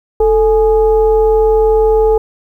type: tone with frequency modulation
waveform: sine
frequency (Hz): 440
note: A4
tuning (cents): 0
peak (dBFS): -7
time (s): 0.2-2.18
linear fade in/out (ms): 5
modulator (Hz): 397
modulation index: 0.59
effects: 8-bit